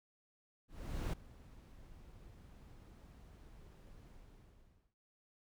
brown noise with ADSR envelope, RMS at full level -36 dBFS, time 0.68-4.95 s, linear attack 450 ms, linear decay 8 ms, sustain -21 dB, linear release 840 ms, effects none

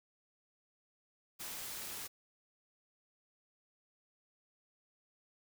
white noise, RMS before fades -44 dBFS, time 1.39-2.08 s, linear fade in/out 20 ms, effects none

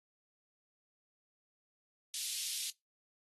pink high-pass noise, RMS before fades -39 dBFS, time 2.14-2.7 s, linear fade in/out 0 ms, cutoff 3200 Hz, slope 24 dB/octave, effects noise-tail reverb RT60 0.2 s tail -24 dB re dry + AAC 32 kbps

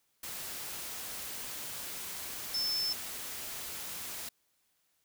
sine tone in noise, 5280 Hz, E8, 2 cents sharp, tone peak -30 dBFS, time 2.54-2.93 s, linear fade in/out 5 ms, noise white, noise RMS -41 dBFS, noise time 0.23-4.29 s, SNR +8 dB, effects white hiss -75 dBFS RMS until 5.04 s

